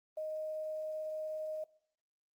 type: tone with quantisation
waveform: sine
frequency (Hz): 622.3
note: D#5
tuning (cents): 0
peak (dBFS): -36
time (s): 0.17-1.64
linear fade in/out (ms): 5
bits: 11
effects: noise-tail reverb RT60 0.6 s tail -22 dB re dry + Opus 32 kbps